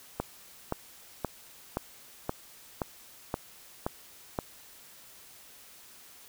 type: click train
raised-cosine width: 1 ms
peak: -15 dBFS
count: 9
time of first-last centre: 0.2-4.388 s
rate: 1.91 Hz
effects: white hiss -53 dBFS RMS until 6.28 s